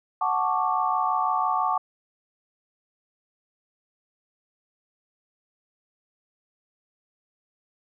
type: chord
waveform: sine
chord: D major seventh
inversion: first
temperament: equal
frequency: 740 / 880 / 1108.7 / 1174.7 Hz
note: F#5 / A5 / C#6 / D6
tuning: 0 / 0 / 0 / 0 cents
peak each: -27 dBFS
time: 0.21-1.78 s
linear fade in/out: 5 ms
effects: none